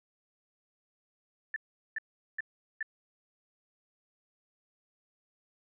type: tone bursts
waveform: sine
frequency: 1765 Hz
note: A6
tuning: 5 cents sharp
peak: -31 dBFS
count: 4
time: 1.54-2.828 s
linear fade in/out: 2 ms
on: 22 ms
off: 400 ms
effects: none